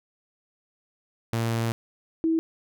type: tone pair in turn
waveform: sawtooth / sine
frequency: 114.8 / 324.7 Hz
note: A#2 / E4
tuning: -26 / -26 cents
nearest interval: octave + tritone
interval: 1800 cents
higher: second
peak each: -20 dBFS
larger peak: neither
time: 1.33-1.72 / 2.24-2.39 s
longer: first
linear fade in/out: 0 ms
effects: none